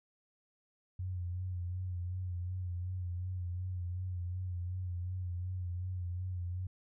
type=tone with vibrato; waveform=sine; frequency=90.2 Hz; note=F#2; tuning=44 cents flat; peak=-35 dBFS; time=0.99-6.67 s; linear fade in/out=5 ms; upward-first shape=sine; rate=2.7 Hz; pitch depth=46 cents each way; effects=none